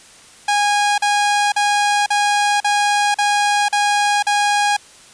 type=tone bursts; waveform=sawtooth; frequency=822 Hz; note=G#5; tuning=18 cents flat; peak=-10 dBFS; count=8; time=0.48-4.767 s; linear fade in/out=5 ms; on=500 ms; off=41 ms; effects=white hiss -44 dBFS RMS until 5.13 s + resampled to 22050 Hz